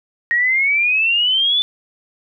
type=exponential sweep; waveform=sine; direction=up; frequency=1868 to 3520 Hz; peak=-13 dBFS; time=0.31-1.62 s; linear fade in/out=0 ms; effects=none